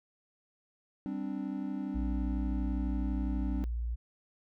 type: chord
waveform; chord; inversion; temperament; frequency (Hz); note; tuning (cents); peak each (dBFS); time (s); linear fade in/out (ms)
triangle; G suspended fourth; none; equal; 196 / 261.6 / 293.7; G3 / C4 / D4; 0 / 0 / 0; -36; 1.06-3.64; 0
type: tone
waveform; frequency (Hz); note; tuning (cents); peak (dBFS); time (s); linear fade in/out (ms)
sine; 58.27; A#1; 0; -31; 1.94-3.96; 20
effects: none